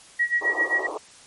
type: tone with tremolo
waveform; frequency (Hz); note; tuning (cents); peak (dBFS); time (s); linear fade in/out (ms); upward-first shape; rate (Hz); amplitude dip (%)
sine; 1911; A#6; +43; -17; 0.19-0.87; 10; sine; 7.6; 90
type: band-pass noise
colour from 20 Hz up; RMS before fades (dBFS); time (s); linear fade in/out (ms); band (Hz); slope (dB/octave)
pink; -32; 0.41-0.98; 10; 310 to 1200; 96
effects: white hiss -49 dBFS RMS until 1.26 s + MP3 48 kbps